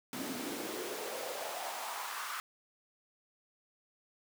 pink noise with high-pass filter sweep, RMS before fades -40 dBFS, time 0.13-2.4 s, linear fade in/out 0 ms, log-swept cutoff 220 to 1300 Hz, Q 3.5, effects none

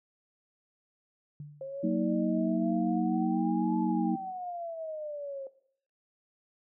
sine tone with exponential decay, 146.83 Hz, D3, in tune, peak -37 dBFS, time 1.4-1.83 s, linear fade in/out 2 ms, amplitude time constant 93 ms
sine exponential two-way sweep, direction up then down, 535 to 864 to 535 Hz, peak -35 dBFS, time 1.61-5.47 s, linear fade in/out 2 ms, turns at 3.8 s
sine chord, D# minor, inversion first, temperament equal with one note detuned, 185 / 233.1 / 317.5 Hz, F#3 / A#3 / D#4, 0 / 0 / +35 cents, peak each -30 dBFS, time 1.83-4.16 s, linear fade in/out 10 ms
effects noise-tail reverb RT60 0.6 s tail -17 dB re dry

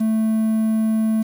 triangle tone with quantisation, 220 Hz, A3, in tune, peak -14 dBFS, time 0-1.23 s, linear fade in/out 10 ms, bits 7, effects none

